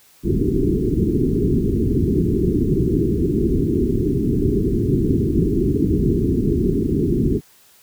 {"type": "low-pass noise", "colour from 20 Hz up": "white", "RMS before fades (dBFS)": -18, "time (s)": [0.23, 7.41], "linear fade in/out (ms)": 50, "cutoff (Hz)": 410, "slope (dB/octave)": 96, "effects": ["white hiss -52 dBFS RMS until 7.82 s"]}